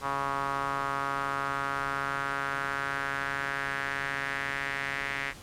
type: tone with band-pass filter sweep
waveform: sawtooth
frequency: 138.59 Hz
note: C#3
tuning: in tune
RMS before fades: -32 dBFS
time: 0.01-5.34 s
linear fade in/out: 50 ms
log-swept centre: 1100 to 2000 Hz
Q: 3.3
effects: pink hiss -48 dBFS RMS until 5.42 s + low-pass 11000 Hz 12 dB/octave